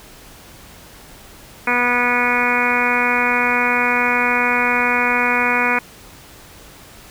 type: harmonic tone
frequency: 244.3 Hz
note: B3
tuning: 19 cents flat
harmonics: 1 / 2 / 3 / 4 / 5 / 6 / 7 / 8 / 9 / 10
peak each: -25 / -25 / -27 / -22 / -25 / -22 / -26 / -26 / -21 / -22 dBFS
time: 1.67-5.79 s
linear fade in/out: 5 ms
effects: pink hiss -42 dBFS RMS until 7.1 s